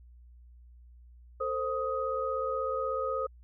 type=tone cluster; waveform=sine; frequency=448.6 / 525 / 1254 Hz; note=A4 / C5 / D#6; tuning=+34 / +6 / +13 cents; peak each=-36 / -32 / -33 dBFS; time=1.4-3.27 s; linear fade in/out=10 ms; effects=added 60 Hz sine -51 dBFS peak until 3.43 s